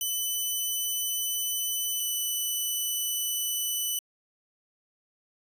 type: tone pair in turn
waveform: 5% pulse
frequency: 3002 / 2985 Hz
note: F#7 / F#7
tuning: +24 / +15 cents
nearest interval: unison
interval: 9 cents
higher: first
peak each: -18 dBFS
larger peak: neither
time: 0.01-2 / 2-3.99 s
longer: neither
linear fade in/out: 2 ms
effects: resampled to 32000 Hz